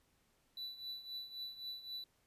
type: tone with tremolo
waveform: triangle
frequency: 3968 Hz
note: B7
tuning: 7 cents sharp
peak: -39 dBFS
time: 0.57-2.04 s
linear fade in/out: 2 ms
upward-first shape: triangle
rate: 3.8 Hz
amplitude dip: 80%
effects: pink hiss -75 dBFS RMS until 2.26 s + resampled to 32000 Hz